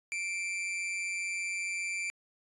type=tone with amplitude modulation; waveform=45% pulse; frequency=2349 Hz; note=D7; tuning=in tune; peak=-30 dBFS; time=0.12-2.1 s; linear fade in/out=0 ms; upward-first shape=sine; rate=185 Hz; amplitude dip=50%; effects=resampled to 24000 Hz